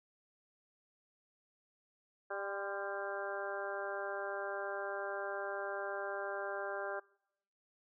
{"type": "harmonic tone with a mistuned harmonic", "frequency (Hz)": 198.4, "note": "G3", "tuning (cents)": 21, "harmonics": [2, 3, 4, 5, 6, 7, 8], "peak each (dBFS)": [-44, -42, -45, -49, -49, -46, -45], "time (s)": [2.3, 7], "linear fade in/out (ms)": 10, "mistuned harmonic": 5, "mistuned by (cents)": 60, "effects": ["noise-tail reverb RT60 0.8 s tail -25 dB re dry"]}